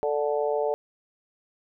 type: harmonic tone with a mistuned harmonic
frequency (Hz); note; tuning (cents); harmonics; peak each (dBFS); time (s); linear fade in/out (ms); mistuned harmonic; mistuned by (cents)
146.83; D3; 0; 3 / 4 / 5 / 6; -26 / -27 / -32 / -34; 0.03-0.74; 0; 6; -16
effects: none

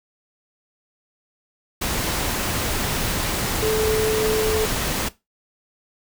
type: tone in noise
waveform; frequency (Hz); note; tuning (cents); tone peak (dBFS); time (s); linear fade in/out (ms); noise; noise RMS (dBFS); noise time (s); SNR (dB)
sine; 434.8; A4; -21; -19; 3.62-4.66; 10; pink; -24; 1.81-5.09; +2
effects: noise-tail reverb RT60 0.2 s tail -17 dB re dry

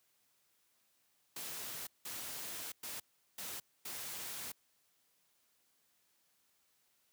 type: noise bursts at uneven times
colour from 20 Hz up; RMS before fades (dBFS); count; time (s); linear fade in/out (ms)
white; -44; 5; 1.36-1.87 / 2.05-2.72 / 2.83-3 / 3.38-3.6 / 3.85-4.52; 5
effects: white hiss -75 dBFS RMS until 7.12 s + high-pass 80 Hz 12 dB/octave

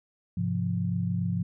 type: chord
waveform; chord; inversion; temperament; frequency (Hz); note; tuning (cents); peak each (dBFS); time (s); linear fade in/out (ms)
sine; F minor; first; equal; 103.83 / 130.81 / 174.61; Ab2 / C3 / F3; 0 / 0 / 0; -30 / -33 / -28; 0.37-1.43; 5
effects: none

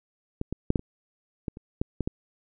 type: clicks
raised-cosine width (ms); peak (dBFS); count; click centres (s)
3; -16 / -17 / -8 / -9 / -28 / -17 / -28 / -12 / -14 / -14; 10; 0.414 / 0.526 / 0.704 / 0.758 / 0.794 / 1.482 / 1.571 / 1.815 / 2.007 / 2.075
effects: none

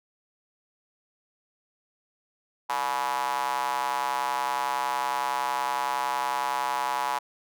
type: tone with high-pass filter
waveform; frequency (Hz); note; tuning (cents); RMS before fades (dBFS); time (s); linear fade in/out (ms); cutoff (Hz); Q
square; 65.41; C2; 0; -28; 2.69-7.19; 10; 920; 5.9
effects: none

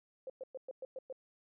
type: tone bursts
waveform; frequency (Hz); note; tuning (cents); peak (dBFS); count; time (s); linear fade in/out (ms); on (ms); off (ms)
sine; 523.3; C5; 0; -40; 7; 0.27-1.126; 2; 28; 110
effects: none

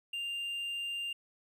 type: tone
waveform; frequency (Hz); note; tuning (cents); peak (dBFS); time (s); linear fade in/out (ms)
triangle; 2794; F7; 0; -33; 0.13-1.13; 5
effects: none

